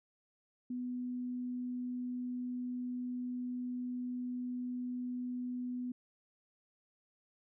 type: tone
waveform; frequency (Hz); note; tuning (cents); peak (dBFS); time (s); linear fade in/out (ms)
sine; 248.2; B3; +9; -36; 0.7-5.92; 5
effects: none